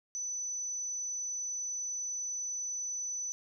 sine tone, 5990 Hz, F#8, 20 cents sharp, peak -34 dBFS, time 0.15-3.32 s, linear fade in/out 0 ms, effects none

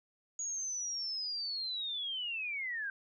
sine linear sweep, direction down, 6750 to 1551 Hz, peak -35 dBFS, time 0.39-2.9 s, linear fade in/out 2 ms, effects none

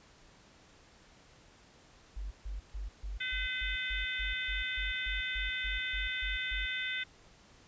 sine tone bursts, 49 Hz, G1, in tune, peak -36 dBFS, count 16, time 2.16-6.66 s, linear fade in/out 10 ms, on 150 ms, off 140 ms
harmonic tone, 509 Hz, C5, 48 cents flat, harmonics 3 / 4 / 5 / 6 / 7, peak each -39 / -37 / -42 / -45 / -40 dBFS, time 3.2-7.04 s, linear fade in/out 10 ms
effects pink hiss -60 dBFS RMS until 7.67 s + resampled to 16000 Hz

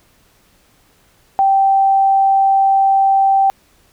sine tone, 780 Hz, G5, 9 cents flat, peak -9 dBFS, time 1.39-3.5 s, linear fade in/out 0 ms, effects pink hiss -54 dBFS RMS until 3.92 s

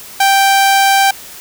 sawtooth tone, 784 Hz, G5, in tune, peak -4 dBFS, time 0.2-1.11 s, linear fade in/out 5 ms, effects white hiss -33 dBFS RMS until 1.4 s

